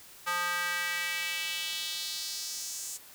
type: tone with high-pass filter sweep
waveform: square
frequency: 176 Hz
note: F3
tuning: 14 cents sharp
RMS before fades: -34 dBFS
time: 0.26-2.98 s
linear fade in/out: 20 ms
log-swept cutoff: 1200 to 7400 Hz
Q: 2.3
effects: white hiss -52 dBFS RMS until 3.14 s